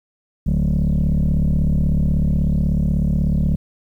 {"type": "tone with frequency modulation", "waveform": "sine", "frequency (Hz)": 109.1, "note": "A2", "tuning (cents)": -14, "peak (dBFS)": -12, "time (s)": [0.46, 3.56], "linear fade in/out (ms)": 10, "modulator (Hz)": 36.3, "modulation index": 2.6, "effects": ["tanh soft clip ceiling -13 dBFS", "9-bit"]}